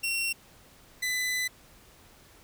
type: tone pair in turn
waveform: sawtooth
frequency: 2730 / 2003 Hz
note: F7 / B6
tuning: -40 / +24 cents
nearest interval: perfect fourth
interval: 536 cents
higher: first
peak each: -24 dBFS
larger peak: neither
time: 0.03-0.33 / 1.02-1.48 s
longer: second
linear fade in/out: 10 ms
effects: pink hiss -56 dBFS RMS until 2.43 s

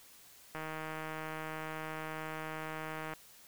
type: click train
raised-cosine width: 0.5 ms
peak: -26 dBFS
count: 407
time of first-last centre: 0.55-3.136 s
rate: 157 Hz
effects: white hiss -58 dBFS RMS until 3.47 s

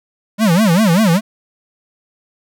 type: tone with vibrato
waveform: square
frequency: 192 Hz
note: G3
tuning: 36 cents flat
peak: -10 dBFS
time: 0.38-1.21 s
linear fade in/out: 50 ms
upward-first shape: sine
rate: 5.1 Hz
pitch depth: 280 cents each way
effects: none

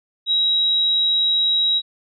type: tone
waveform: sine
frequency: 3844 Hz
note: B7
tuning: 48 cents flat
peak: -15 dBFS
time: 0.26-1.82 s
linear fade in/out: 50 ms
effects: none

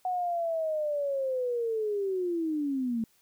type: linear sweep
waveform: sine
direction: down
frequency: 740 to 220 Hz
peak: -27 dBFS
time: 0.05-3.04 s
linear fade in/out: 2 ms
effects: white hiss -66 dBFS RMS until 3.21 s

